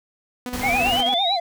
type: tone with tremolo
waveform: sawtooth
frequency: 248.1 Hz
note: B3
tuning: 8 cents sharp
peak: -23 dBFS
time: 0.46-1.14 s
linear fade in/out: 0 ms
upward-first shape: square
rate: 15 Hz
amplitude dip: 50%
type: noise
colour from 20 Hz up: pink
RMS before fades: -30 dBFS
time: 0.53-1.01 s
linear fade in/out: 5 ms
type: linear sweep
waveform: sine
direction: up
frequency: 2053 to 4103 Hz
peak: -20 dBFS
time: 0.61-1.39 s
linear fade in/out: 50 ms
type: tone with vibrato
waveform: triangle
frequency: 740 Hz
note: F#5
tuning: in tune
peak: -19 dBFS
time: 0.63-1.4 s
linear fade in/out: 5 ms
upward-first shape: sine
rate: 8.9 Hz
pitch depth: 150 cents each way
effects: none